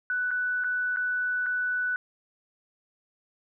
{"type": "tone with dropouts", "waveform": "sine", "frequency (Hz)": 1488, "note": "F#6", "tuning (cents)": 9, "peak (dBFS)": -25, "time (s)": [0.1, 1.96], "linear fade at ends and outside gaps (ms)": 1, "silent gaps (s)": [[0.307, 0.313], [0.638, 0.644], [0.962, 0.97], [1.461, 1.465]], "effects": []}